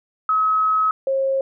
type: tone pair in turn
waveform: sine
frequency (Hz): 1280 / 538.2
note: D#6 / C5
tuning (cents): +49 / +49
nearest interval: octave + minor third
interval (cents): 1500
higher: first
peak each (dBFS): -15 / -17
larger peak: first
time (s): 0.29-0.91 / 1.07-1.41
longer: first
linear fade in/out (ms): 2
effects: none